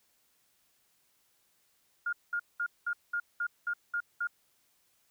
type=tone bursts; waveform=sine; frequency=1417 Hz; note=F6; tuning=25 cents sharp; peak=-29 dBFS; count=9; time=2.06-4.272 s; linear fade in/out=5 ms; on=68 ms; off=200 ms; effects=white hiss -71 dBFS RMS until 5.1 s